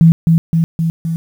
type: tone with echo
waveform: sine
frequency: 164.5 Hz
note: E3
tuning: 3 cents flat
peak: -3 dBFS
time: 0.01-0.12 s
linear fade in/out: 0 ms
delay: 260 ms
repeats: 4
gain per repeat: -3 dB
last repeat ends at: 1.16 s
effects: 7-bit